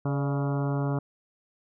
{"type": "harmonic tone with a mistuned harmonic", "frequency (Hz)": 140.1, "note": "C#3", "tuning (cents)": 19, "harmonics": [1, 2, 3, 4, 5, 6, 7, 8, 9, 10], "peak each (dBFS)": [-26, -32, -36, -38, -40, -42, -43, -44, -45, -46], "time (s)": [0.05, 0.99], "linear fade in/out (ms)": 5, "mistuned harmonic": 4, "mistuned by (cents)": 62, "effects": []}